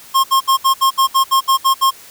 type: tone bursts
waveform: square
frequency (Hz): 1071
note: C6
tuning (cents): +40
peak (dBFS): -10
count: 11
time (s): 0.14-1.91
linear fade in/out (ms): 20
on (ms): 100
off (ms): 67
effects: white hiss -40 dBFS RMS until 2.1 s